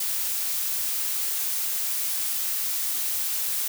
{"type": "noise", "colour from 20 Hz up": "blue", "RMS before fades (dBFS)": -27, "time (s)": [0, 3.68], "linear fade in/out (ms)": 5, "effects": []}